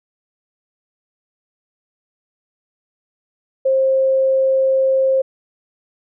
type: tone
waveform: sine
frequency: 531 Hz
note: C5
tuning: 25 cents sharp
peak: -12 dBFS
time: 3.65-5.22 s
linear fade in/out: 10 ms
effects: none